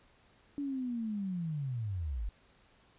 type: linear sweep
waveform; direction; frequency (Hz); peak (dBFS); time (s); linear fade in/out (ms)
sine; down; 289.5 to 45; -33; 0.58-2.29; 0
effects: pink hiss -65 dBFS RMS until 2.98 s + resampled to 8000 Hz